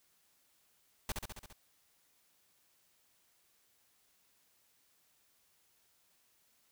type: noise with echo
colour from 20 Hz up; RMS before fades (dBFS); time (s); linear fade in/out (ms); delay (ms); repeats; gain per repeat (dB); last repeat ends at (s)
pink; -36; 1.09-1.12; 2; 68; 6; -3; 1.528
effects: white hiss -72 dBFS RMS until 6.71 s